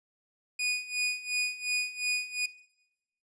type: tone with tremolo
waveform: sawtooth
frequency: 2475 Hz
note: D#7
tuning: 10 cents flat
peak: -23 dBFS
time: 0.59-2.46 s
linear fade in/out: 5 ms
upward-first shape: sine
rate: 2.8 Hz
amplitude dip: 90%
effects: noise-tail reverb RT60 0.9 s tail -20 dB re dry + resampled to 22050 Hz